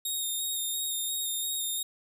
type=tone with vibrato; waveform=10% pulse; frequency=3707 Hz; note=A#7; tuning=10 cents flat; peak=-23 dBFS; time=0.05-1.83 s; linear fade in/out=5 ms; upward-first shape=square; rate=2.9 Hz; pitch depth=19 cents each way; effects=none